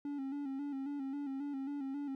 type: tone with vibrato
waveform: triangle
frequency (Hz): 278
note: C#4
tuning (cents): +5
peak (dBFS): -35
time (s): 0.05-2.15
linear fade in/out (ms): 2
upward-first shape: square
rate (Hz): 3.7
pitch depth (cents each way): 55
effects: none